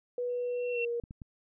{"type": "tone with pitch glide", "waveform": "sine", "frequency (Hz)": [489.8, 472.6], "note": ["B4", "A#4"], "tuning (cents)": [-14, 24], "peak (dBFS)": -30, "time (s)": [0.18, 1], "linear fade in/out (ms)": 2, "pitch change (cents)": -62, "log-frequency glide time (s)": [0.72, 0.8]}
{"type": "tone with exponential growth", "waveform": "sine", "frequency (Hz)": 2716, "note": "F7", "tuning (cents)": -49, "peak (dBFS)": -30, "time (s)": [0.29, 0.85], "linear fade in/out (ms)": 5, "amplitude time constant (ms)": 120}
{"type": "clicks", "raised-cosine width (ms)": 5, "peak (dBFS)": -31, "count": 3, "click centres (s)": [1.038, 1.109, 1.218]}
{"effects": []}